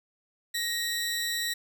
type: tone pair together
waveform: sawtooth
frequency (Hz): 1878 / 3958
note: A#6 / B7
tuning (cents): +12 / +3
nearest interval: octave + minor second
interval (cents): 1291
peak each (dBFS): -28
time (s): 0.54-1.54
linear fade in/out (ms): 10
effects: none